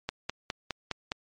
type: click train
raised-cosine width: 0.2 ms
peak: -13 dBFS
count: 6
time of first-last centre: 0.09-1.119 s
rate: 4.86 Hz
effects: low-pass 6000 Hz 12 dB/octave + MP3 64 kbps